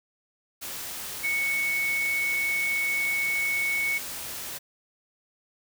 sine tone in noise, 2217 Hz, C#7, in tune, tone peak -24 dBFS, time 1.23-3.99 s, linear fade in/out 20 ms, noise white, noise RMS -36 dBFS, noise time 0.61-4.59 s, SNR +9 dB, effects none

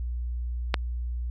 click, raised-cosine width 0.3 ms, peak -6 dBFS, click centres 0.742 s, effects added 60 Hz sine -28 dBFS peak until 1.3 s

